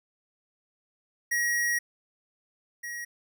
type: tone pair in turn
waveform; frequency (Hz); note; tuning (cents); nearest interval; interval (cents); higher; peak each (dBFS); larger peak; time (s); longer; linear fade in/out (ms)
square; 1900 / 1900; A#6 / A#6; +33 / +33; unison; 0; neither; -25 / -35; first; 1.31-1.79 / 2.83-3.05; first; 10
effects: none